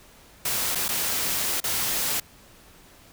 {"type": "noise with dropouts", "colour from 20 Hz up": "white", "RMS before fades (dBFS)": -26, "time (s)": [0.45, 2.2], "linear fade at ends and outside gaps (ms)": 5, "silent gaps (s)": [[0.75, 0.754], [0.882, 0.888], [1.603, 1.639]], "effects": ["pink hiss -52 dBFS RMS until 3.12 s"]}